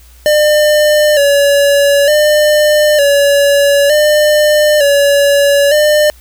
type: tone with vibrato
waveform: square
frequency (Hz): 584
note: D5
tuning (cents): -10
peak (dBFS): -7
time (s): 0.26-6.1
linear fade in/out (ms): 0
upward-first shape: square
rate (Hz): 0.55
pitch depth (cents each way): 51
effects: added 60 Hz sine -38 dBFS peak until 6.2 s + white hiss -45 dBFS RMS until 6.2 s